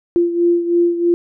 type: beating tone pair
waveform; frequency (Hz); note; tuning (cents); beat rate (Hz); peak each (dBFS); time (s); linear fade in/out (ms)
sine; 344.4 / 347.5; F4 / F4; -24 / -9; 3.1; -13 / -19; 0.16-1.14; 0
effects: none